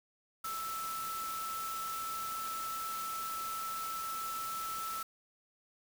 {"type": "tone in noise", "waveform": "sine", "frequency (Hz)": 1318.5, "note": "E6", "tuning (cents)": 0, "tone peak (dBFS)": -37, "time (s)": [0.44, 5.03], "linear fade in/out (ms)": 5, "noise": "white", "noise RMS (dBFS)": -44, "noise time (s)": [0.44, 5.03], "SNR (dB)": 4, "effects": []}